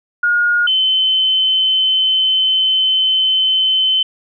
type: tone pair in turn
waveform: sine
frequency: 1432 / 3061 Hz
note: F6 / G7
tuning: +43 / -42 cents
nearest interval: octave + minor second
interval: 1315 cents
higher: second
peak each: -11 dBFS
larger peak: neither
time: 0.23-0.67 / 0.67-4.03 s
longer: second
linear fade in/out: 5 ms
effects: none